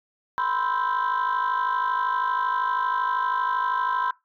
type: chord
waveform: sine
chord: C major seventh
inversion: third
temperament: equal with one note detuned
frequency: 987.8 / 1040.5 / 1318.5 / 1568 Hz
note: B5 / C6 / E6 / G6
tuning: 0 / -10 / 0 / 0 cents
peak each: -25 / -25 / -31 / -29 dBFS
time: 0.38-4.11 s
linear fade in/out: 0 ms
effects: noise-tail reverb RT60 0.2 s tail -19 dB re dry + tanh soft clip ceiling -17 dBFS